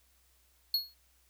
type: tone with exponential decay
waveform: square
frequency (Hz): 4327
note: C#8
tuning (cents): -43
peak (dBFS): -24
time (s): 0.74-0.94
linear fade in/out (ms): 2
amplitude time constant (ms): 42
effects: added 62 Hz sine -69 dBFS peak until 1.29 s + white hiss -69 dBFS RMS until 1.29 s